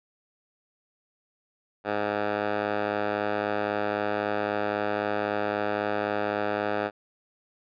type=tone with band-pass filter; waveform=10% pulse; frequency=103.8 Hz; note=G#2; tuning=in tune; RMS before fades=-28 dBFS; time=1.84-6.91 s; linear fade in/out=50 ms; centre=950 Hz; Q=1.1; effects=resampled to 11025 Hz